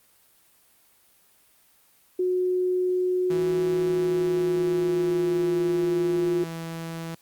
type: tone with pitch glide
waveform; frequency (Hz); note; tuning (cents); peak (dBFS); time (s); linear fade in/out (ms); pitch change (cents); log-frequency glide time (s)
sine; 365.1 to 352.3; F#4 to F4; -23 to +15; -21; 2.19-6.44; 5; -62; 3.58-5.64
type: tone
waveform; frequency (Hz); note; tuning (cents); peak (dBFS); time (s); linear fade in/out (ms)
sawtooth; 164.81; E3; 0; -28; 3.3-7.15; 5
effects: white hiss -60 dBFS RMS until 7.21 s + Opus 32 kbps